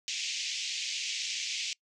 pink band-pass noise, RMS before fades -35 dBFS, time 0.08-1.73 s, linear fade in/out 0 ms, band 2300 to 7000 Hz, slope 48 dB/octave, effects noise-tail reverb RT60 0.1 s tail -24 dB re dry

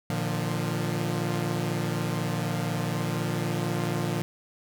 sawtooth chord, Bb major, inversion none, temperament equal with one note detuned, 116.54 / 150.53 / 174.61 Hz, Bb2 / D3 / F3, 0 / +43 / 0 cents, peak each -27 dBFS, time 0.1-4.22 s, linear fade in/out 0 ms, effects none

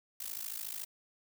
blue noise with amplitude modulation, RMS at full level -37 dBFS, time 0.2-0.85 s, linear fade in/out 5 ms, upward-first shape sine, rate 53.8 Hz, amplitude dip 90%, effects none

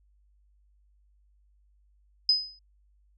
sine tone with exponential decay, 5030 Hz, D#8, 18 cents sharp, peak -16 dBFS, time 2.29-2.59 s, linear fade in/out 2 ms, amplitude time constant 64 ms, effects added 50 Hz sine -61 dBFS peak until 3.17 s

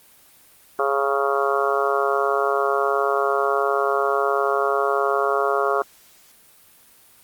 harmonic tone, 138.59 Hz, C#3, in tune, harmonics 3 / 4 / 5 / 6 / 7 / 8 / 9 / 10, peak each -23 / -26 / -25 / -34 / -32 / -25 / -27 / -28 dBFS, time 0.79-5.82 s, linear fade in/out 2 ms, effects white hiss -52 dBFS RMS until 7.23 s + Opus 32 kbps

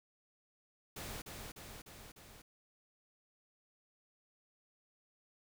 pink noise with echo, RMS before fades -45 dBFS, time 0.96-1.22 s, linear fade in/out 5 ms, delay 300 ms, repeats 4, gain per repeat -3 dB, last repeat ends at 2.42 s, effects none

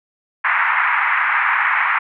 white band-pass noise, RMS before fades -17 dBFS, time 0.44-1.99 s, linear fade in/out 10 ms, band 880 to 2200 Hz, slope 48 dB/octave, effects none

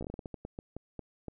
slowing click train, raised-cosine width 2 ms, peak -26 dBFS, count 14, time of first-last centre 0.01-1.283 s, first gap 15 ms, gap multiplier 1.28, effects none

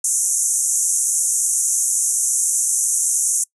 pink band-pass noise, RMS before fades -19 dBFS, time 0.04-3.44 s, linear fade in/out 5 ms, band 6100 to 11000 Hz, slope 96 dB/octave, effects noise-tail reverb RT60 0.1 s tail -24 dB re dry

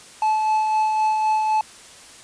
triangle tone with tremolo, 866 Hz, A5, 28 cents flat, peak -14 dBFS, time 0.22-1.61 s, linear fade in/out 2 ms, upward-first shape sine, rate 3.9 Hz, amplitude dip 30%, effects white hiss -44 dBFS RMS until 2.23 s + resampled to 22050 Hz

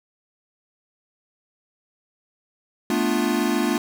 square chord, B half-diminished seventh, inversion third, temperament equal, 220 / 246.9 / 293.7 / 349.2 Hz, A3 / B3 / D4 / F4, 0 / 0 / 0 / 0 cents, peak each -26 dBFS, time 2.9-3.78 s, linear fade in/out 2 ms, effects none

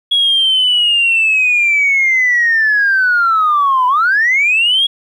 sine linear two-way sweep, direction down then up, 3344 to 985 to 3344 Hz, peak -8 dBFS, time 0.11-4.87 s, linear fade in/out 10 ms, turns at 3.87 s, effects tanh soft clip ceiling -5 dBFS + 8-bit

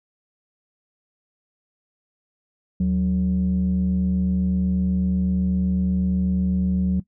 sine tone pair together, 76.65 / 184.7 Hz, D#2 / F#3, -25 / -3 cents, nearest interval octave + minor third, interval 1522 cents, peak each -24 / -17 dBFS, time 2.8-7 s, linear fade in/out 5 ms, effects noise-tail reverb RT60 0.1 s tail -18 dB re dry + tanh soft clip ceiling -14 dBFS

